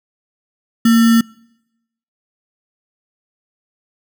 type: tone with sample-and-hold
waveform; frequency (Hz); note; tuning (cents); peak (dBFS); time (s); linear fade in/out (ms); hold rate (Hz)
sine; 230; A#3; -23; -7; 0.85-1.21; 5; 1575
effects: noise-tail reverb RT60 0.9 s tail -26 dB re dry